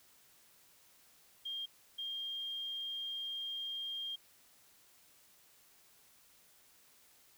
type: tone bursts at uneven times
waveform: sine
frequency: 3211 Hz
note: G7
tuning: 41 cents sharp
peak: -38 dBFS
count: 2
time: 1.45-1.66 / 1.98-4.16 s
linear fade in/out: 10 ms
effects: white hiss -65 dBFS RMS until 7.37 s